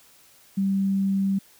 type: tone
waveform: sine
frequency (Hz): 194.9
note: G3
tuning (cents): -10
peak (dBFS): -20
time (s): 0.57-1.39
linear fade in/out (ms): 10
effects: white hiss -55 dBFS RMS until 1.59 s